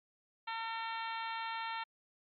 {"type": "harmonic tone", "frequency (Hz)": 453.2, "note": "A#4", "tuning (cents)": -49, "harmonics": [2, 3, 4, 5, 6, 7, 8, 9], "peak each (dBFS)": [-40, -44, -46, -48, -50, -51, -52, -53], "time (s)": [0.47, 1.84], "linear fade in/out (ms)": 10, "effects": ["Opus 48 kbps"]}